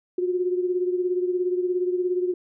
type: beating tone pair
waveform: sine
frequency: 359.4 / 376.4 Hz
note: F4 / F#4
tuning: +50 / +30 cents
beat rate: 17 Hz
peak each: -22 / -29 dBFS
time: 0.18-2.34 s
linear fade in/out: 5 ms
effects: none